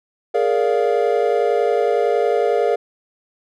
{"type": "chord", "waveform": "triangle", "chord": "Bb dominant seventh", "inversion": "third", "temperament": "equal with one note detuned", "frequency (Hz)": [415.3, 466.2, 577.2, 698.5], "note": ["Ab4", "Bb4", "D5", "F5"], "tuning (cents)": [0, 0, -30, 0], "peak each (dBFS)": [-18, -17, -20, -20], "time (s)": [0.34, 2.76], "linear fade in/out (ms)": 10, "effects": []}